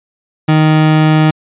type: tone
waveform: 30% pulse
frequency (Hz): 155.56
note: D#3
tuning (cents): 0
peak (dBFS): -4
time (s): 0.48-1.31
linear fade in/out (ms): 10
effects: resampled to 8000 Hz